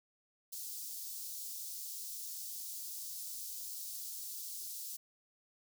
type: high-pass noise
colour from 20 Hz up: white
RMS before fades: -44 dBFS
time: 0.52-4.97 s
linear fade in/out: 10 ms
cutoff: 4600 Hz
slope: 24 dB/octave
effects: none